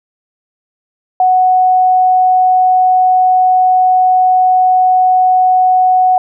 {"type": "tone", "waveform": "sine", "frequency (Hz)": 740, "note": "F#5", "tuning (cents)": 0, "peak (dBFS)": -6, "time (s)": [1.2, 6.18], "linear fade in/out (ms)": 2, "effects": []}